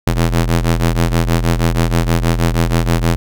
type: ring-modulated tone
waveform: sawtooth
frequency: 84.3 Hz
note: E2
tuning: 39 cents sharp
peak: -5 dBFS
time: 0.07-3.16 s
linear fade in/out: 0 ms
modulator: 39 Hz
effects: none